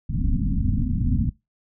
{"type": "low-pass noise", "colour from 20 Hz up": "pink", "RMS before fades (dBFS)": -22, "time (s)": [0.09, 1.3], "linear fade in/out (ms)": 10, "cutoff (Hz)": 270, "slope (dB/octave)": 96, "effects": ["noise-tail reverb RT60 0.2 s tail -20 dB re dry"]}